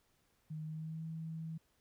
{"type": "tone with pitch glide", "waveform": "sine", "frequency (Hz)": [155.5, 161.26], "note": ["D#3", "E3"], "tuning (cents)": [-1, -38], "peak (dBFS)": -40, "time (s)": [0.5, 1.58], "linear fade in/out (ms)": 10, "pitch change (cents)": 63, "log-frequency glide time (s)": [0.64, 1.04], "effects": ["pink hiss -75 dBFS RMS until 1.8 s"]}